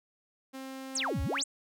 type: tone with pitch glide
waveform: sawtooth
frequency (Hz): 265.4 to 275.9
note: C4 to C#4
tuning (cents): +25 to -8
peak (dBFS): -36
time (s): 0.53-1.43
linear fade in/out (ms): 20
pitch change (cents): +67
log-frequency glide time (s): 1.05-1.11
type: exponential two-way sweep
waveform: sine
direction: down then up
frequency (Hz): 9100 to 60 to 9100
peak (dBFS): -29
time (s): 0.95-1.44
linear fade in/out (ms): 5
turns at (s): 1.22
effects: none